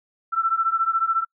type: beating tone pair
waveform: sine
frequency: 1333 / 1347 Hz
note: E6 / E6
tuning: +19 / +37 cents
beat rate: 14 Hz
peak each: -21 / -23 dBFS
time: 0.32-1.25 s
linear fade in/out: 20 ms
effects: noise-tail reverb RT60 0.1 s tail -26 dB re dry